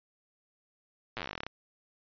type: slowing click train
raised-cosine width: 0.3 ms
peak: -20 dBFS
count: 18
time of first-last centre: 1.17-1.466 s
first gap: 8 ms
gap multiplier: 1.09
effects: resampled to 11025 Hz